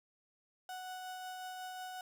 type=tone with tremolo; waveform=35% pulse; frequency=740 Hz; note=F#5; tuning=in tune; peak=-40 dBFS; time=0.69-2.01 s; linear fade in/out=2 ms; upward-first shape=triangle; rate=5.5 Hz; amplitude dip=25%; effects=none